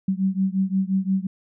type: beating tone pair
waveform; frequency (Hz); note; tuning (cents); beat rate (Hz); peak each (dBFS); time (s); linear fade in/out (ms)
sine; 188.8 / 194.5; F#3 / G3; +35 / -13; 5.7; -22 / -23; 0.08-1.27; 5
effects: none

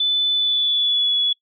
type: tone with pitch glide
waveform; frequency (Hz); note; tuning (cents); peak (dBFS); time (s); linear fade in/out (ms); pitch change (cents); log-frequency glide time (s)
sine; 3500 to 3393; A7 to G#7; -10 to +36; -16; 0-1.33; 5; -54; 0.34-1.14
effects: noise-tail reverb RT60 0.1 s tail -23 dB re dry

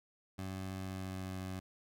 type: tone with pitch glide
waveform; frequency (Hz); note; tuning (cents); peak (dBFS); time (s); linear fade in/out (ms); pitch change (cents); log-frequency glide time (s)
20% pulse; 94.9 to 93.65; F#2 to F#2; +44 to +21; -35; 0.38-1.6; 10; -23; 0.69-1.43
effects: none

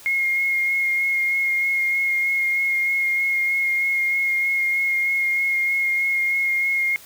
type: tone with vibrato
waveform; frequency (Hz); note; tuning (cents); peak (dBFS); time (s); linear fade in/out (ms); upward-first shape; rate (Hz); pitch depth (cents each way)
sine; 2148; C7; +45; -18; 0.06-6.96; 0; sine; 3.2; 14
effects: white hiss -45 dBFS RMS until 7.05 s

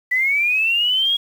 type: linear sweep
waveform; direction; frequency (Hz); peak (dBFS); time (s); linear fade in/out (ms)
sine; up; 1963 to 3322; -15; 0.11-1.17; 10
effects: 7-bit

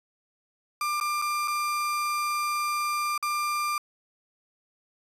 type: tone with dropouts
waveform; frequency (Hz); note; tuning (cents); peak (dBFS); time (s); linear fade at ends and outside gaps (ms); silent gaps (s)
35% pulse; 1192; D6; +25; -24; 0.81-3.78; 2; 1.001-1.01 / 1.217-1.221 / 1.476-1.48 / 3.178-3.226
effects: resampled to 32000 Hz

